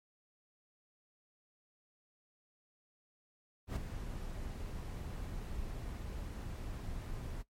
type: noise with ADSR envelope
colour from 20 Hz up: brown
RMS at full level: -33 dBFS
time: 3.67-7.43 s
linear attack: 93 ms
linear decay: 7 ms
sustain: -9 dB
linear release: 21 ms
effects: noise-tail reverb RT60 0.1 s tail -17 dB re dry + MP3 64 kbps